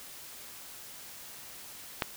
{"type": "click", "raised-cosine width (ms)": 0.3, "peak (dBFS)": -11, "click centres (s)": 2.022, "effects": ["white hiss -47 dBFS RMS until 2.16 s"]}